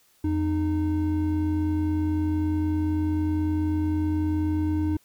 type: tone pair together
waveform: triangle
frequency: 85.9 / 307 Hz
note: F2 / D#4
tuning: -28 / -23 cents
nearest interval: octave + minor seventh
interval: 2205 cents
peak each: -24 / -22 dBFS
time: 0.24-4.97 s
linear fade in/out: 5 ms
effects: white hiss -62 dBFS RMS until 5.04 s